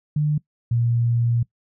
sine tone pair in turn, 150 / 118.11 Hz, D3 / A#2, +37 / +23 cents, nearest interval major third, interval 414 cents, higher first, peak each -17 dBFS, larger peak neither, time 0.16-0.38 / 0.71-1.43 s, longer second, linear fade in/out 5 ms, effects noise-tail reverb RT60 0.1 s tail -21 dB re dry

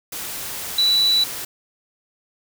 sine tone in noise, 3951 Hz, B7, in tune, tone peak -14 dBFS, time 0.78-1.24 s, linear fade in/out 5 ms, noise white, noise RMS -30 dBFS, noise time 0.12-1.45 s, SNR +13 dB, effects none

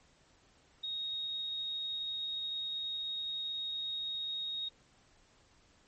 sine tone, 3748 Hz, A#7, 9 cents sharp, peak -35 dBFS, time 0.83-4.69 s, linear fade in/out 10 ms, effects pink hiss -66 dBFS RMS until 5.87 s + MP3 32 kbps

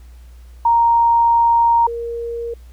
sine tone pair in turn, 932.3 / 467.8 Hz, A#5 / A#4, 0 / +6 cents, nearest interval octave, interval 1194 cents, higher first, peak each -10 / -22 dBFS, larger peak first, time 0.65-1.87 / 1.87-2.54 s, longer first, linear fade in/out 5 ms, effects added 60 Hz sine -37 dBFS peak until 2.72 s + pink hiss -55 dBFS RMS until 2.72 s

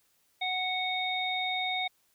harmonic tone, 740 Hz, F#5, in tune, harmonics 1 / 3 / 5, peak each -33 / -33 / -33 dBFS, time 0.41-1.88 s, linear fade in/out 10 ms, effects white hiss -70 dBFS RMS until 2.14 s

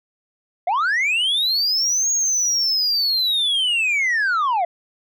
sine linear two-way sweep, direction up then down, 659.3 to 6660 to 659.3 Hz, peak -14 dBFS, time 0.67-4.65 s, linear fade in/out 5 ms, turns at 2.11 s, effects tanh soft clip ceiling -16 dBFS

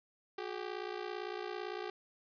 sawtooth ring-modulated tone, 392 Hz, G4, in tune, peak -32 dBFS, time 0.38-1.9 s, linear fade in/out 2 ms, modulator 28.9 Hz, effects resampled to 11025 Hz + 11-bit

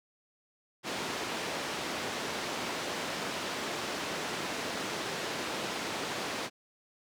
pink band-pass noise, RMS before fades -36 dBFS, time 0.83-6.5 s, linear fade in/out 50 ms, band 250 to 5700 Hz, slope 12 dB/octave, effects none

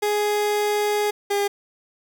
30% pulse tone pair in turn, 416.3 / 404.7 Hz, G#4 / G#4, +4 / -45 cents, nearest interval unison, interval 49 cents, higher first, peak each -17 dBFS, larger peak neither, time 0.02-1.11 / 1.3-1.48 s, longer first, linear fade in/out 10 ms, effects 9-bit

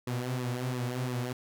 sawtooth tone with flanger, 125.1 Hz, B2, 23 cents sharp, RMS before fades -33 dBFS, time 0.07-1.33 s, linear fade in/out 5 ms, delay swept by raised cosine 1.3 to 7.2 ms, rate 2.9 Hz, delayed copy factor -0.7, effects none

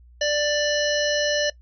harmonic tone, 590 Hz, D5, 8 cents sharp, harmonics 1 / 3 / 5 / 7 / 9 / 10, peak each -22 / -27 / -29 / -30 / -32 / -32 dBFS, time 0.21-1.5 s, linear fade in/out 5 ms, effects noise-tail reverb RT60 0.1 s tail -20 dB re dry + added 60 Hz sine -47 dBFS peak until 1.61 s

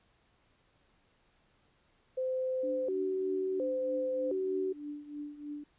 sine tone with vibrato, 441.5 Hz, A4, 6 cents sharp, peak -30 dBFS, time 2.17-4.73 s, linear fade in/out 10 ms, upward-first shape square, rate 0.7 Hz, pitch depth 270 cents each way
sine tone with tremolo, 293.7 Hz, D4, in tune, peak -36 dBFS, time 2.63-5.64 s, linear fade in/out 5 ms, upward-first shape triangle, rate 3.2 Hz, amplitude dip 80%
effects pink hiss -70 dBFS RMS until 5.78 s + resampled to 8000 Hz

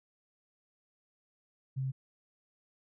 sine tone, 132.7 Hz, C3, 25 cents sharp, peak -31 dBFS, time 1.76-1.92 s, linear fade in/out 20 ms, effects none

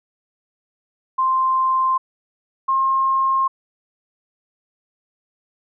sine tone pair in turn, 1046.5 / 1067.9 Hz, C6 / C6, 0 / +35 cents, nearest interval unison, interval 35 cents, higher second, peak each -15 dBFS, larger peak neither, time 1.18-1.98 / 2.68-3.48 s, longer neither, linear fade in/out 10 ms, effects none

